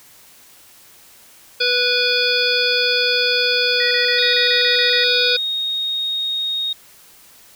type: harmonic tone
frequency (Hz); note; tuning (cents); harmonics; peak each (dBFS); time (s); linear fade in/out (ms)
491.8; B4; -7; 1 / 3 / 5 / 7 / 9 / 10; -22 / -22 / -22 / -22 / -22 / -22; 1.6-5.37; 10
type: tone bursts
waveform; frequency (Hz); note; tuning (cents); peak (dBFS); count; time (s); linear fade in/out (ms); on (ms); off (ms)
sine; 1913; A#6; +44; -22; 9; 3.8-5.038; 2; 110; 31
type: tone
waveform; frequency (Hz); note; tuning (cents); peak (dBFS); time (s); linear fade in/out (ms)
sine; 3729; A#7; 0; -19; 4.18-6.73; 5
effects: white hiss -47 dBFS RMS until 7.55 s